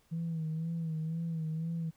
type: tone with vibrato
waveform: sine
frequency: 162.2 Hz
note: E3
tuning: 28 cents flat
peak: -31 dBFS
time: 0.11-1.91 s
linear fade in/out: 20 ms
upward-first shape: sine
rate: 2 Hz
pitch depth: 54 cents each way
effects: tanh soft clip ceiling -29 dBFS + pink hiss -69 dBFS RMS until 1.96 s